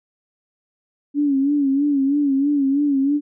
sine tone with vibrato, 280.9 Hz, C#4, 23 cents sharp, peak -15 dBFS, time 1.14-3.21 s, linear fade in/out 50 ms, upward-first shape sine, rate 3.1 Hz, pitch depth 76 cents each way, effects none

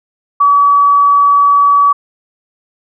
sine tone, 1141 Hz, C#6, 50 cents sharp, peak -5 dBFS, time 0.4-1.93 s, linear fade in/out 10 ms, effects none

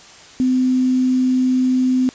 sine tone with quantisation, 255.8 Hz, C4, 39 cents flat, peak -13 dBFS, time 0.4-2.09 s, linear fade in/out 0 ms, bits 6, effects white hiss -42 dBFS RMS until 2.14 s + resampled to 16000 Hz

